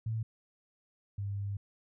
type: tone pair in turn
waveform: sine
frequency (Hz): 111.6 / 100.19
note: A2 / G2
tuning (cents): +25 / +38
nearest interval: major second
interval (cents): 187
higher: first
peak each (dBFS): -31 / -33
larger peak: first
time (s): 0.06-0.23 / 1.18-1.57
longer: second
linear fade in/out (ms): 5
effects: none